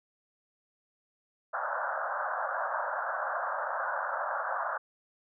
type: band-pass noise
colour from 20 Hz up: white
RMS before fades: -33 dBFS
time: 1.53-4.78 s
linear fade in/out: 10 ms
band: 540 to 1600 Hz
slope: 96 dB/octave
effects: none